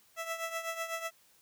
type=tone with tremolo; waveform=15% pulse; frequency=659.3 Hz; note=E5; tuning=in tune; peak=-26 dBFS; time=0.16-1.11 s; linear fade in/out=50 ms; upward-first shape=triangle; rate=8 Hz; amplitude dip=75%; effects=white hiss -65 dBFS RMS until 1.41 s